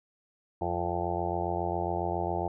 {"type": "harmonic tone", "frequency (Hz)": 87.31, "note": "F2", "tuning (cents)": 0, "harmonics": [1, 2, 4, 5, 6, 7, 8, 9, 10], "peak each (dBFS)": [-36, -39, -35, -39, -41, -39, -35, -35, -38], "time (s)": [0.61, 2.48], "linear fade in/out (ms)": 5, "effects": []}